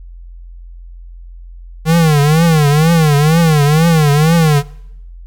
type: tone with vibrato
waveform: square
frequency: 155.56 Hz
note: D#3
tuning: in tune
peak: -8 dBFS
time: 1.85-4.63 s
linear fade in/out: 50 ms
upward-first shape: triangle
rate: 2.1 Hz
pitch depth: 170 cents each way
effects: noise-tail reverb RT60 0.8 s tail -23 dB re dry + added 43 Hz sine -30 dBFS peak until 5.26 s